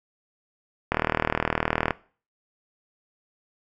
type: click train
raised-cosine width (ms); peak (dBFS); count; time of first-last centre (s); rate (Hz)
0.5; -6; 40; 0.92-1.907; 39.5
effects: noise-tail reverb RT60 0.4 s tail -19 dB re dry